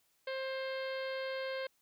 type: harmonic tone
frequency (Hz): 529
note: C5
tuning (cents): +19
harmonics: 1 / 2 / 3 / 4 / 5 / 6 / 7 / 8 / 9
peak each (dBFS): -37 / -48 / -45 / -47 / -53 / -51 / -56 / -52 / -59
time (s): 0.27-1.67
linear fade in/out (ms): 5
effects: white hiss -74 dBFS RMS until 1.81 s